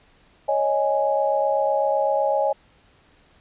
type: chord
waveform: sine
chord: C# suspended second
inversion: none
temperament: equal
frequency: 554.4 / 622.3 / 830.6 Hz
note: C#5 / D#5 / G#5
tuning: 0 / 0 / 0 cents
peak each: -22 / -23 / -23 dBFS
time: 0.48-2.53 s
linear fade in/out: 10 ms
effects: pink hiss -57 dBFS RMS until 3.4 s + resampled to 8000 Hz